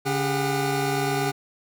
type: tone cluster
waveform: 25% pulse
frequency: 140.8 / 401.8 / 735 Hz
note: C#3 / G4 / F#5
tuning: +27 / +43 / -12 cents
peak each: -23 / -22 / -26 dBFS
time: 0.05-1.32 s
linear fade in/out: 20 ms
effects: none